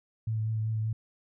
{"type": "tone with vibrato", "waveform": "sine", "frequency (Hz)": 110, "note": "A2", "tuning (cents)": 0, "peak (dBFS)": -27, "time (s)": [0.27, 0.93], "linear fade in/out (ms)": 5, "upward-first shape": "sine", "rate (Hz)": 5.2, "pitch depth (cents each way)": 18, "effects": []}